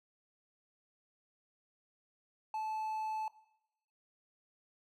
triangle tone, 870 Hz, A5, 20 cents flat, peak -33 dBFS, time 2.54-3.28 s, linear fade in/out 2 ms, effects noise-tail reverb RT60 0.8 s tail -17 dB re dry

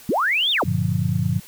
sine linear two-way sweep, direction up then down, 152.6 to 3729 to 152.6 Hz, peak -17 dBFS, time 0.09-0.64 s, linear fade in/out 2 ms, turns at 0.51 s
sine chord, G minor seventh, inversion none, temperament just, 98 / 117.6 / 147 / 176.4 Hz, G2 / Bb2 / D3 / F3, 0 / +16 / +2 / +18 cents, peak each -24 dBFS, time 0.65-1.4 s, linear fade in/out 10 ms
effects white hiss -45 dBFS RMS until 1.47 s

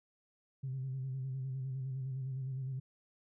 sine tone with vibrato, 131.9 Hz, C3, 14 cents sharp, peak -35 dBFS, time 0.63-2.8 s, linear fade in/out 10 ms, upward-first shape square, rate 9.8 Hz, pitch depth 39 cents each way, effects tanh soft clip ceiling -32 dBFS

